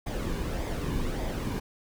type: noise with flanger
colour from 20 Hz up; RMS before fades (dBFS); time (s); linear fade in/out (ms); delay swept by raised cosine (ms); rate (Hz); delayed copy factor
brown; -31; 0.06-1.6; 10; 0.7 to 1.56; 1.7; -0.5
effects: none